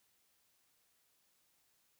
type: silence
effects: white hiss -75 dBFS RMS until 1.99 s